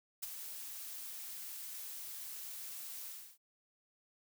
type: noise with ADSR envelope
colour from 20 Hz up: blue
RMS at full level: -38 dBFS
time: 0.22-3.38 s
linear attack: 15 ms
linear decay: 18 ms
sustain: -8 dB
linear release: 300 ms
effects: none